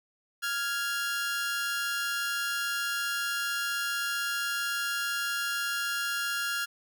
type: tone pair together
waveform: sawtooth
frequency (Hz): 1396.9 / 1661.2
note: F6 / G#6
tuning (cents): 0 / 0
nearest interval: minor third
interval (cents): 300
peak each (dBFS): -27 / -30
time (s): 0.42-6.66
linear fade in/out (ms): 20
effects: none